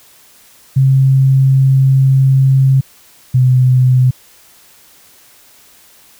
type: tone pair in turn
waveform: sine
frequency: 133.9 / 127.58 Hz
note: C3 / C3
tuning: +40 / -43 cents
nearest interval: minor second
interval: 83 cents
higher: first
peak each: -6 dBFS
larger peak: neither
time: 0.76-2.81 / 3.34-4.11 s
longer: first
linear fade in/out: 10 ms
effects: white hiss -45 dBFS RMS until 6.19 s